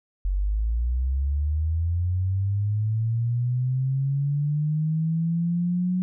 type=linear sweep; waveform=sine; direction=up; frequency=45.28 to 184.1 Hz; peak=-21 dBFS; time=0.25-6.02 s; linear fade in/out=0 ms; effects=none